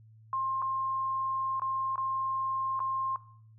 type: tone with dropouts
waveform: sine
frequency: 1061 Hz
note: C6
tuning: 24 cents sharp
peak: -28 dBFS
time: 0.33-3.16 s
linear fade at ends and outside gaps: 1 ms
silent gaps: 0.619-0.623 / 1.597-1.619 / 1.958-1.979 / 2.793-2.802 s
effects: noise-tail reverb RT60 0.6 s tail -19 dB re dry + added 110 Hz sine -53 dBFS peak until 3.58 s